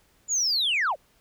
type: linear sweep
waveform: sine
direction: down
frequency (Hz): 7080 to 466.2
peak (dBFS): -20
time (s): 0.28-0.96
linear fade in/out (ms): 50
effects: tanh soft clip ceiling -19 dBFS + pink hiss -63 dBFS RMS until 1.2 s